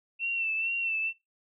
sine tone with vibrato, 2691 Hz, E7, 35 cents sharp, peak -27 dBFS, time 0.19-1.13 s, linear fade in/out 50 ms, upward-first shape sine, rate 2.2 Hz, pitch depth 43 cents each way, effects noise-tail reverb RT60 0.2 s tail -21 dB re dry

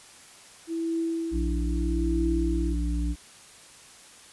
sine tone with tremolo, 330 Hz, E4, 2 cents sharp, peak -24 dBFS, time 0.67-2.76 s, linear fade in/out 50 ms, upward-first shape triangle, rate 0.78 Hz, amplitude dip 80%
harmonic tone, 58.5 Hz, A#1, 7 cents sharp, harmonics 1 / 3 / 5, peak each -25 / -35 / -33 dBFS, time 1.31-3.16 s, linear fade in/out 50 ms
effects white hiss -50 dBFS RMS until 4.32 s + resampled to 24000 Hz

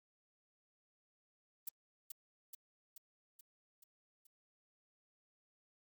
violet noise with echo, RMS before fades -41 dBFS, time 1.67-1.69 s, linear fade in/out 5 ms, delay 430 ms, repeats 6, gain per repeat -4 dB, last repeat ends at 4.27 s, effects Opus 24 kbps

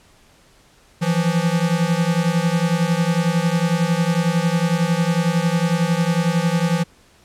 square beating tone pair, 164.2 / 175.2 Hz, E3 / F3, -6 / +6 cents, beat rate 11 Hz, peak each -20 dBFS, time 1.01-6.84 s, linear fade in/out 20 ms, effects pink hiss -53 dBFS RMS until 7.24 s + low-pass 10000 Hz 12 dB/octave

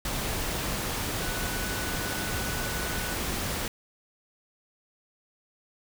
sine tone in noise, 1485 Hz, F#6, 6 cents sharp, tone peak -38 dBFS, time 1.22-3.15 s, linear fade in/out 2 ms, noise pink, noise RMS -31 dBFS, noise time 0.05-3.68 s, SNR -10 dB, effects none

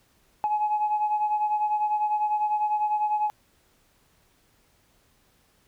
sine beating tone pair, 844 / 854 Hz, G#5 / G#5, +28 / +48 cents, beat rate 10 Hz, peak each -22 / -29 dBFS, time 0.44-3.3 s, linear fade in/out 0 ms, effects tanh soft clip ceiling -17 dBFS + pink hiss -64 dBFS RMS until 5.67 s

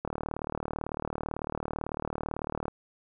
click train, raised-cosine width 1 ms, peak -18 dBFS, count 101, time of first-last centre 0.05-2.682 s, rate 38 Hz, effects none

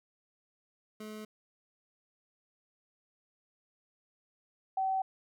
25% pulse / sine tone pair in turn, 214.6 / 764.7 Hz, A3 / G5, -43 / -43 cents, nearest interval octave + minor seventh, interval 2200 cents, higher second, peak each -38 / -28 dBFS, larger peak second, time 1-1.25 / 4.77-5.02 s, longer neither, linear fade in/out 5 ms, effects none

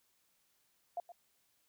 sine tone with echo, 698.5 Hz, F5, in tune, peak -35 dBFS, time 0.97-1 s, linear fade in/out 2 ms, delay 120 ms, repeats 1, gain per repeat -13 dB, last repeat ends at 1.12 s, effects white hiss -75 dBFS RMS until 1.68 s

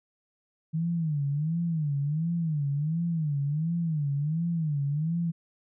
sine tone with vibrato, 155 Hz, D#3, 6 cents flat, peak -25 dBFS, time 0.73-5.32 s, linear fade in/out 20 ms, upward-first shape sine, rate 1.4 Hz, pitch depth 170 cents each way, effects none

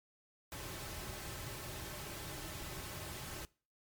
pink noise with comb filter, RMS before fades -45 dBFS, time 0.52-3.45 s, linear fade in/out 0 ms, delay 4.2 ms, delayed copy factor -0.5, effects noise-tail reverb RT60 0.4 s tail -23 dB re dry + MP3 96 kbps

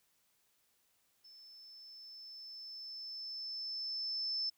sine tone with level ramp, 5274 Hz, E8, in tune, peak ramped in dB -55 to -33 dBFS, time 1.24-4.5 s, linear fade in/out 10 ms, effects white hiss -75 dBFS RMS until 4.57 s

